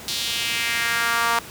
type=tone with high-pass filter sweep; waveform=sawtooth; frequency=233.1 Hz; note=A#3; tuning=in tune; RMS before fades=-23 dBFS; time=0.08-1.39 s; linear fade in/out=0 ms; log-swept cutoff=4100 to 1000 Hz; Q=2.2; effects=pink hiss -38 dBFS RMS until 1.5 s + high-pass 80 Hz 12 dB/octave

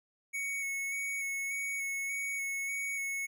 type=tone with vibrato; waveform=square; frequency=2217 Hz; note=C#7; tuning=in tune; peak=-34 dBFS; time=0.33-3.27 s; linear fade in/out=20 ms; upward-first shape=square; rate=1.7 Hz; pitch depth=14 cents each way; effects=none

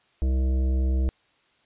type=harmonic tone; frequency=65 Hz; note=C2; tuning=11 cents flat; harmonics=1 / 3 / 5 / 7 / 9 / 10; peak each=-20 / -36 / -36 / -43 / -47 / -49 dBFS; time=0.22-1.09 s; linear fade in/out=0 ms; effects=white hiss -64 dBFS RMS until 1.65 s + resampled to 8000 Hz

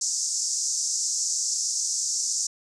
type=band-pass noise; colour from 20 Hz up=white; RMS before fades=-27 dBFS; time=0.01-2.47 s; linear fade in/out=5 ms; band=5400 to 7500 Hz; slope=48 dB/octave; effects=none

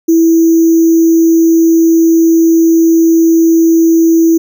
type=tone with sample-and-hold; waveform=sine; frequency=329.6 Hz; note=E4; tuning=in tune; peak=-4 dBFS; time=0.08-4.38 s; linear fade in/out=10 ms; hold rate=6300 Hz; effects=none

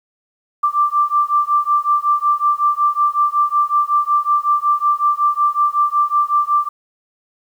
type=beating tone pair; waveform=sine; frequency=1175 / 1180.4 Hz; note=D6 / D6; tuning=+1 / +8 cents; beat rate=5.4 Hz; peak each=-16 dBFS; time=0.63-6.69 s; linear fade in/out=10 ms; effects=8-bit

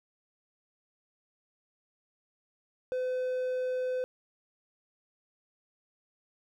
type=tone; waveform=triangle; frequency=508 Hz; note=B4; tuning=49 cents sharp; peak=-27 dBFS; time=2.92-4.04 s; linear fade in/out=0 ms; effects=none

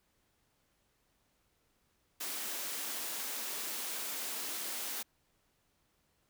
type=high-pass noise; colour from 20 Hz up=white; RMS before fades=-39 dBFS; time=2.2-5.03 s; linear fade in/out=10 ms; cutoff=210 Hz; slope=48 dB/octave; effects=pink hiss -75 dBFS RMS until 6.29 s

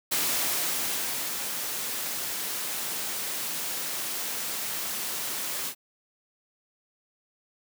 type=noise with ADSR envelope; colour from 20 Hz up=white; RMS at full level=-26 dBFS; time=0.11-5.75 s; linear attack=13 ms; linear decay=1200 ms; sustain=-6 dB; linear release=74 ms; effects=high-pass 150 Hz 12 dB/octave

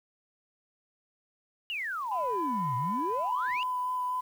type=exponential two-way sweep; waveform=sine; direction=down then up; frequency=2960 to 116.54 to 2960 Hz; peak=-31 dBFS; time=1.7-3.63 s; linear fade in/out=0 ms; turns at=2.76 s
type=tone with vibrato; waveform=sine; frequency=1002 Hz; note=B5; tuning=25 cents sharp; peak=-28 dBFS; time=2.11-4.21 s; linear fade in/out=10 ms; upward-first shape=sine; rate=4 Hz; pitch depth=11 cents each way
effects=tanh soft clip ceiling -21 dBFS + 9-bit

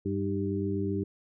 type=harmonic tone with a mistuned harmonic; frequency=98 Hz; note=G2; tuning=in tune; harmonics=1 / 2 / 3 / 4; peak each=-33 / -33 / -33 / -33 dBFS; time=0.05-1.04 s; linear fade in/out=10 ms; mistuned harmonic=3; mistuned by=+60 cents; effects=none

